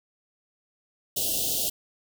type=band-stop noise; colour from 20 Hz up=white; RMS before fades=-27 dBFS; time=1.16-1.7 s; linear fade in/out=10 ms; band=760 to 2800 Hz; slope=96 dB/octave; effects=none